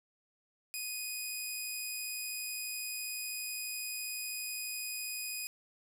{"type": "tone", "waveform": "10% pulse", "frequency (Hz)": 2489, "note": "D#7", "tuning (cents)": 0, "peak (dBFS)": -28, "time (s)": [0.74, 5.47], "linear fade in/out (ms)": 0, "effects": ["10-bit"]}